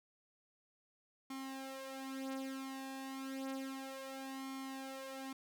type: tone with flanger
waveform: sawtooth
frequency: 267.4 Hz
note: C4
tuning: 38 cents sharp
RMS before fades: -45 dBFS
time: 1.3-5.33 s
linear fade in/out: 5 ms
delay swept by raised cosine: 0.91 to 4.91 ms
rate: 0.31 Hz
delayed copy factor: +0.75
effects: none